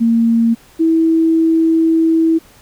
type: tone pair in turn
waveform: sine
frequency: 230 / 325.3 Hz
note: A#3 / E4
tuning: -23 / -23 cents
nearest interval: tritone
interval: 600 cents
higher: second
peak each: -9 dBFS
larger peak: neither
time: 0-0.55 / 0.79-2.39 s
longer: second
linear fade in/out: 20 ms
effects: pink hiss -46 dBFS RMS until 2.61 s